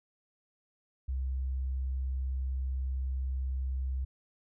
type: tone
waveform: sine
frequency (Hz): 65.41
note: C2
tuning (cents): 0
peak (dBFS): -30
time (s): 1.08-4.05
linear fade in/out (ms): 10
effects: none